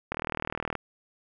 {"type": "click train", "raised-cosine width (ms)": 0.5, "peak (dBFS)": -15, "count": 26, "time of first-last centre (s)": [0.12, 0.753], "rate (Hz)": 39.5, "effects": []}